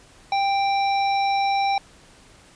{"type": "harmonic tone with a mistuned harmonic", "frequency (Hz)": 784, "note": "G5", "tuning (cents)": 0, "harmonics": [1, 3, 5, 7], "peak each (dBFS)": [-19, -29, -33, -36], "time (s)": [0.32, 1.78], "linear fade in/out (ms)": 2, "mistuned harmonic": 1, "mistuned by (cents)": 16, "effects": ["pink hiss -51 dBFS RMS until 2.55 s", "resampled to 22050 Hz"]}